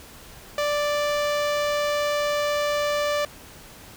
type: tone with notch filter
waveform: sawtooth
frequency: 587.3 Hz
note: D5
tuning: in tune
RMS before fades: -24 dBFS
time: 0.58-3.25 s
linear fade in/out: 2 ms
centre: 11000 Hz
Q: 0.69
effects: pink hiss -45 dBFS RMS until 3.96 s